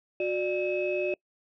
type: tone cluster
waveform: sine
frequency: 364.7 / 595 / 2572 Hz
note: F#4 / D5 / E7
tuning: -25 / +22 / -43 cents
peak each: -28 / -29 / -34 dBFS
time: 0.2-1.14 s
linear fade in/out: 2 ms
effects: noise-tail reverb RT60 0.1 s tail -26 dB re dry + tanh soft clip ceiling -18 dBFS